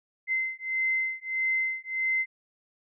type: beating tone pair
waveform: sine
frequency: 2067 / 2068.6 Hz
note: C7 / C7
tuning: -22 / -20 cents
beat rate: 1.6 Hz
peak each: -29 dBFS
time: 0.27-2.26 s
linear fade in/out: 50 ms
effects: none